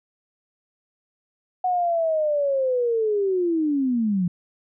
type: linear sweep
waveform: sine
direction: down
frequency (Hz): 740 to 170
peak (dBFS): -19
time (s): 1.64-4.28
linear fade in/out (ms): 5
effects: none